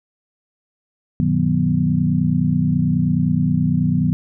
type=tone cluster; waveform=sine; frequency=95.9 / 121.5 / 156 / 185.4 / 246.4 Hz; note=G2 / B2 / D#3 / F#3 / B3; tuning=-37 / -28 / +5 / +4 / -4 cents; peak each=-26 / -26 / -18 / -20 / -21 dBFS; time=1.2-4.13 s; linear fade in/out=0 ms; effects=none